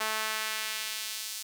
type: tone with high-pass filter sweep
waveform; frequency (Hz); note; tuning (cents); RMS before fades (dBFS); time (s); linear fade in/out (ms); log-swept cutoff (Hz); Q
sawtooth; 217.8; A3; -17; -34; 0-1.43; 10; 1000 to 5200; 0.86
effects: none